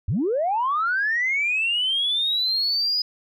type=linear sweep; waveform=sine; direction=up; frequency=68.9 to 4992 Hz; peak=-19 dBFS; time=0.08-3.02 s; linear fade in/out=5 ms; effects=tanh soft clip ceiling -15 dBFS